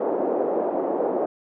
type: band-pass noise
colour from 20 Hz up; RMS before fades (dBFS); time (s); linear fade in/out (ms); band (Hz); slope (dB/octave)
white; -24; 0-1.26; 5; 300 to 640; 24
effects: none